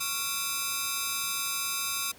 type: ring-modulated tone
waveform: 5% pulse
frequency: 1244.5 Hz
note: D#6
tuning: in tune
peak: -14 dBFS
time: 0-2.12 s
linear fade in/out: 10 ms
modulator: 134 Hz
effects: pink hiss -53 dBFS RMS until 2.18 s + high-pass 80 Hz 12 dB/octave